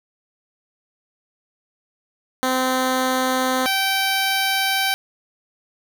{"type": "tone pair in turn", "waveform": "10% pulse", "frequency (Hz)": [258.1, 775.1], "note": ["C4", "G5"], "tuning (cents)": [-23, -20], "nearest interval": "octave + perfect fifth", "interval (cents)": 1903, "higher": "second", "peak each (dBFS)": -10, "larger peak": "neither", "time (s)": [[2.43, 3.66], [3.66, 4.94]], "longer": "second", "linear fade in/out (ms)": 0, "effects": []}